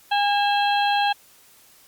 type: harmonic tone with a mistuned harmonic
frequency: 815 Hz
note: G#5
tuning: 33 cents flat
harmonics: 1 / 2 / 3 / 4 / 5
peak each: -19 / -27 / -29 / -28 / -32 dBFS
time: 0.11-1.13 s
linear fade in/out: 10 ms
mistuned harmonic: 3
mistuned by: +140 cents
effects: white hiss -53 dBFS RMS until 1.87 s + Opus 48 kbps